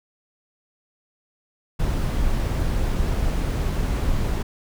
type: noise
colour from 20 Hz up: brown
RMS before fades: -22 dBFS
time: 1.79-4.43 s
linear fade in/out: 10 ms
effects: none